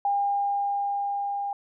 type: tone with level ramp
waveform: sine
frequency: 805 Hz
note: G5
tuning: 46 cents sharp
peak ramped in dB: -21 to -27 dBFS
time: 0.05-1.53 s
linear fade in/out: 2 ms
effects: none